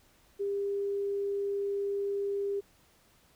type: tone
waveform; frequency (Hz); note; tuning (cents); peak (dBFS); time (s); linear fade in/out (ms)
sine; 400.4; G4; +37; -29; 0.39-2.61; 20
effects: pink hiss -64 dBFS RMS until 3.35 s